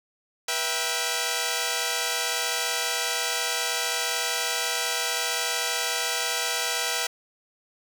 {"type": "chord", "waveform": "5% pulse", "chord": "E minor", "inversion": "second", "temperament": "equal with one note detuned", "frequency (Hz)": [484.3, 659.3, 784], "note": ["B4", "E5", "G5"], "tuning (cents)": [-34, 0, 0], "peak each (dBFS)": -18, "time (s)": [0.48, 7.07], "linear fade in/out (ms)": 5, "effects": []}